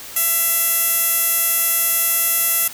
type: tone with band-pass filter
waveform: 15% pulse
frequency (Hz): 670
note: E5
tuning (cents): +28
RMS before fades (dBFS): -18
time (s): 0.16-2.68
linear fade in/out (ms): 5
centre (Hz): 12000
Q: 2.8
effects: white hiss -35 dBFS RMS until 2.73 s